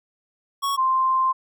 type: tone pair in turn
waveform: square / sine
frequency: 1108.7 / 1046.5 Hz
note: C#6 / C6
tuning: 0 / 0 cents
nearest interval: minor second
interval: 100 cents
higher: first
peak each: -22 / -17 dBFS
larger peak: second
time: 0.62-0.77 / 0.77-1.33 s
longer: second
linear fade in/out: 20 ms
effects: none